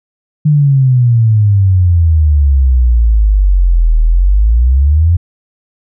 sine exponential two-way sweep, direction down then up, 153.2 to 38.89 to 88.6 Hz, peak -5 dBFS, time 0.45-5.17 s, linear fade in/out 10 ms, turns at 4 s, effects none

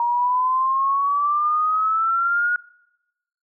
sine exponential sweep, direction up, 943 to 1450 Hz, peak -17 dBFS, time 0-2.56 s, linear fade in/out 2 ms, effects noise-tail reverb RT60 0.9 s tail -23 dB re dry

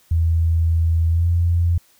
sine tone with pitch glide, 82.41 to 85.71 Hz, E2 to F2, 0 to -32 cents, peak -14 dBFS, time 0.11-1.78 s, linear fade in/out 5 ms, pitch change +68 cents, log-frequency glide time 1.1-1.27 s, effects white hiss -56 dBFS RMS until 1.99 s

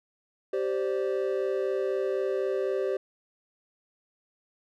triangle chord, G suspended fourth, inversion none, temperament equal with one note detuned, 388.8 / 523.3 / 587.3 Hz, G4 / C5 / D5, -14 / 0 / 0 cents, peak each -26 / -29 / -32 dBFS, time 0.53-2.97 s, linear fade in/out 5 ms, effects none

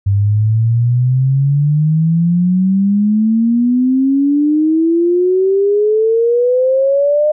sine exponential sweep, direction up, 98 to 611 Hz, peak -9 dBFS, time 0.06-7.32 s, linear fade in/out 10 ms, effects none

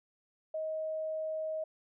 sine tone, 630 Hz, D#5, 21 cents sharp, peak -33 dBFS, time 0.54-1.64 s, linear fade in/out 5 ms, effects none

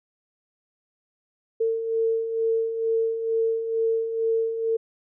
sine beating tone pair, 450 / 452.2 Hz, A4 / A4, +39 / +47 cents, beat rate 2.2 Hz, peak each -30 / -22 dBFS, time 1.6-4.77 s, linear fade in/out 10 ms, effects none

